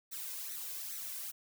blue noise with flanger, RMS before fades -42 dBFS, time 0.11-1.32 s, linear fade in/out 20 ms, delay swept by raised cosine 0.49 to 1.99 ms, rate 2.4 Hz, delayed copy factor +0.65, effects none

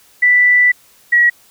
sine tone pair in turn, 1975.5 / 1917 Hz, B6 / A#6, 0 / +48 cents, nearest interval minor second, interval 52 cents, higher first, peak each -7 dBFS, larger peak neither, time 0.22-0.72 / 1.12-1.3 s, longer first, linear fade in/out 10 ms, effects white hiss -49 dBFS RMS until 1.5 s

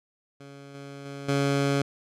15% pulse tone with level steps, 140 Hz, C#3, 18 cents sharp, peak -37 / -33 / -30 / -16 dBFS, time 0.4-1.82 s, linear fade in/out 5 ms, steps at 0.74 / 1.05 / 1.28 s, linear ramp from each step 10 ms, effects low-pass 8000 Hz 12 dB/octave

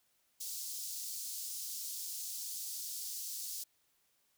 pink high-pass noise, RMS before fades -42 dBFS, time 0.4-3.64 s, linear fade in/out 10 ms, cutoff 4900 Hz, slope 24 dB/octave, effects white hiss -75 dBFS RMS until 4.37 s

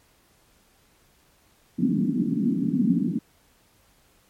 pink band-pass noise, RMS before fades -23 dBFS, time 1.78-3.19 s, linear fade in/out 10 ms, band 170 to 290 Hz, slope 48 dB/octave, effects pink hiss -61 dBFS RMS until 4.29 s + MP3 64 kbps

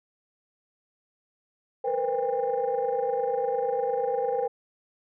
sine tone cluster, 466.4 / 495 / 515 / 802 Hz, A#4 / B4 / C5 / G5, +1 / +4 / -28 / +39 cents, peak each -29 dBFS, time 1.84-4.48 s, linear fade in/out 10 ms, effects tanh soft clip ceiling -17 dBFS

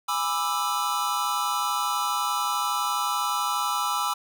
square chord, E dominant seventh, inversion first, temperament just, 824.1 / 988.9 / 1186.7 / 1318.5 Hz, G#5 / B5 / D6 / E6, -14 / +2 / +18 / 0 cents, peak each -33 / -30 / -31 / -29 dBFS, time 0.08-4.14 s, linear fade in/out 10 ms, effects none

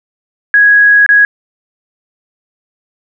sine tone with dropouts, 1661.2 Hz, G#6, in tune, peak -3 dBFS, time 0.54-1.25 s, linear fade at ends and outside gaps 1 ms, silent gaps 1.063-1.09 s, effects none

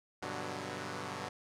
5% pulse chord, G major seventh, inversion none, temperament equal, 98 / 123.47 / 146.83 / 185 Hz, G2 / B2 / D3 / F#3, 0 / 0 / 0 / 0 cents, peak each -33 dBFS, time 0.22-1.29 s, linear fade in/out 5 ms, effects low-pass 8000 Hz 12 dB/octave

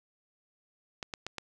clicks, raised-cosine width 0.2 ms, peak -19 dBFS, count 4, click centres 1.028 / 1.138 / 1.266 / 1.383 s, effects none

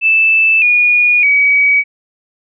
sine tone with pitch steps, 2637 / 2446 / 2269 Hz, E7 / D#7 / C#7, 0 / -30 / +40 cents, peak -7 dBFS, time 0.01-1.84 s, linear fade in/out 50 ms, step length 610 ms, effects none

